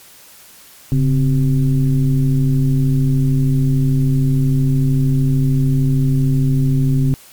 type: tone with frequency modulation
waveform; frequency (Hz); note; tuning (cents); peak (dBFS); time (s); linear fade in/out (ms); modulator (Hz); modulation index
sine; 138.59; C#3; 0; -11; 0.92-7.14; 0; 122; 0.83
effects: white hiss -43 dBFS RMS until 7.32 s + MP3 96 kbps